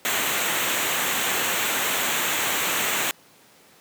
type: noise with comb filter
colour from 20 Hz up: pink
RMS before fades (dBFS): -24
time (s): 0.05-3.11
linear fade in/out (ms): 0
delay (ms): 0.2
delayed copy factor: -0.65
effects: pink hiss -53 dBFS RMS until 3.8 s + high-pass 200 Hz 12 dB/octave